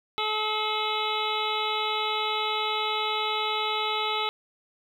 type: harmonic tone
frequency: 430 Hz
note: A4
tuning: 40 cents flat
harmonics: 1 / 2 / 3 / 5 / 6 / 7 / 8 / 9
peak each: -34 / -31 / -31 / -35 / -37 / -36 / -35 / -33 dBFS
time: 0.18-4.29 s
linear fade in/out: 0 ms
effects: 9-bit